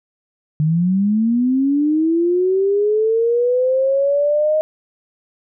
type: linear sweep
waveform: sine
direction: up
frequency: 149.2 to 625 Hz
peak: -13 dBFS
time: 0.6-4.61 s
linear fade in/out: 0 ms
effects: none